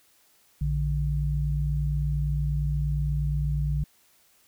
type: tone pair together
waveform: sine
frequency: 58.27 / 146.83 Hz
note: A#1 / D3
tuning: 0 / 0 cents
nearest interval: octave + major third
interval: 1600 cents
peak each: -26 dBFS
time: 0.61-3.84 s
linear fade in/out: 5 ms
effects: white hiss -62 dBFS RMS until 4.47 s